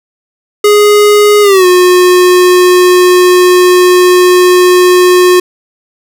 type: tone with pitch glide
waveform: square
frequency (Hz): 415.3 to 361.5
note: G#4 to F#4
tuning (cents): 0 to -40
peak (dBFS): -3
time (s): 0.64-5.4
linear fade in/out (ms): 5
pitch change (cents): -240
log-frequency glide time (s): 1.42-1.66
effects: none